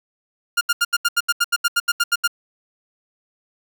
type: tone bursts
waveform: sawtooth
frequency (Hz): 1407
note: F6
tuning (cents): +12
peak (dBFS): -11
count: 15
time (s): 0.57-2.277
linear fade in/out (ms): 10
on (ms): 41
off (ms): 78
effects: none